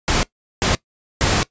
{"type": "noise bursts at uneven times", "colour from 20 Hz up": "pink", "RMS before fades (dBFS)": -17, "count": 3, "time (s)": [[0.08, 0.23], [0.62, 0.75], [1.21, 1.43]], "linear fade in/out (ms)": 0, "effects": ["noise-tail reverb RT60 0.1 s tail -20 dB re dry", "resampled to 16000 Hz"]}